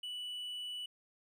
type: tone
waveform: triangle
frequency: 2960 Hz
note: F#7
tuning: in tune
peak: -38 dBFS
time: 0.03-0.86 s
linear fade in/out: 5 ms
effects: none